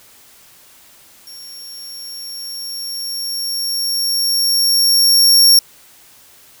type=tone with level ramp; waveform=sawtooth; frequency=5520 Hz; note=F8; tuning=21 cents flat; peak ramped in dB=-31 to -3 dBFS; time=1.27-5.59 s; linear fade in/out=2 ms; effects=white hiss -46 dBFS RMS until 6.6 s